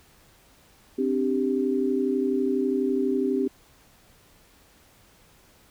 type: chord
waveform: sine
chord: C suspended second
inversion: none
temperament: equal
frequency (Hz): 261.6 / 293.7 / 392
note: C4 / D4 / G4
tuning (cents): 0 / 0 / 0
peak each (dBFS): -25 / -29 / -25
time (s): 0.98-3.48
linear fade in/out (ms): 10
effects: pink hiss -57 dBFS RMS until 5.7 s